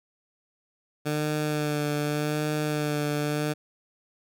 15% pulse tone with vibrato, 149.7 Hz, D3, 33 cents sharp, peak -19 dBFS, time 1.05-3.54 s, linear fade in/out 20 ms, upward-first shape sine, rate 0.85 Hz, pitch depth 24 cents each way, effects none

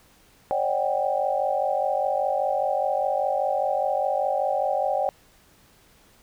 sine tone cluster, 547 / 601 / 751 / 796 Hz, C#5 / D5 / F#5 / G5, -23 / +40 / +26 / +26 cents, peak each -27 dBFS, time 0.51-5.09 s, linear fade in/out 0 ms, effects pink hiss -57 dBFS RMS until 6.22 s

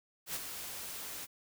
white noise with ADSR envelope, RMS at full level -36 dBFS, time 0.26-1.27 s, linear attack 89 ms, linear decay 33 ms, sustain -7 dB, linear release 35 ms, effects none

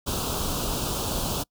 pink band-stop noise, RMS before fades -28 dBFS, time 0.06-1.44 s, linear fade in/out 20 ms, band 1400 to 2800 Hz, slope 48 dB/octave, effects noise-tail reverb RT60 0.1 s tail -26 dB re dry

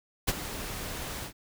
pink noise with ADSR envelope, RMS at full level -24 dBFS, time 0.27-1.33 s, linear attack 18 ms, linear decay 32 ms, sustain -13 dB, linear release 91 ms, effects none

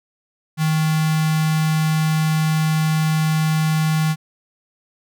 square tone with notch filter, 156.9 Hz, D#3, 15 cents sharp, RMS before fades -18 dBFS, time 0.57-4.16 s, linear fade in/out 50 ms, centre 450 Hz, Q 0.9, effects none

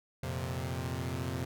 sawtooth chord, F suspended fourth, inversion none, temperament equal, 87.31 / 116.54 / 130.81 Hz, F2 / Bb2 / C3, 0 / 0 / 0 cents, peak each -34 / -36 / -33 dBFS, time 0.23-1.45 s, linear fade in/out 5 ms, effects none

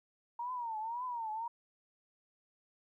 sine tone with vibrato, 932.3 Hz, A#5, in tune, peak -36 dBFS, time 0.39-1.48 s, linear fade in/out 5 ms, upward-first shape triangle, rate 1.9 Hz, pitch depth 160 cents each way, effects 13-bit

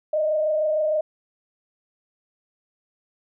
sine tone with frequency modulation, 617 Hz, D#5, 15 cents flat, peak -19 dBFS, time 0.13-1.01 s, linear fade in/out 5 ms, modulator 26.5 Hz, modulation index 0.63, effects none

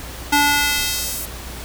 square tone with high-pass filter sweep, 289.9 Hz, D4, 22 cents flat, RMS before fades -19 dBFS, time 0.32-1.26 s, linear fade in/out 10 ms, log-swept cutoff 600 to 11000 Hz, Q 0.8, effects added 60 Hz sine -34 dBFS peak until 1.64 s + pink hiss -34 dBFS RMS until 1.64 s

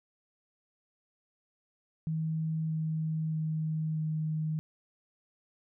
sine tone with pitch steps, 159.2 / 158.19 / 157.19 / 156.19 Hz, D#3 / D#3 / D#3 / D#3, +40 / +29 / +18 / +7 cents, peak -29 dBFS, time 2.07-4.59 s, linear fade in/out 0 ms, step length 630 ms, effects none

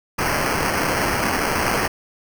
violet noise with sample-and-hold, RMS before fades -21 dBFS, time 0.18-1.88 s, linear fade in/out 10 ms, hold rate 3675 Hz, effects none

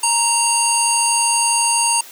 harmonic tone with a mistuned harmonic, 932.3 Hz, A#5, in tune, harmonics 1 / 3 / 5 / 7 / 9 / 10, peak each -19 / -23 / -24 / -24 / -21 / -19 dBFS, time 0.03-2.01 s, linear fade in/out 5 ms, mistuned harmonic 3, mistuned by -18 cents, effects white hiss -39 dBFS RMS until 2.11 s + high-pass 300 Hz 12 dB/octave

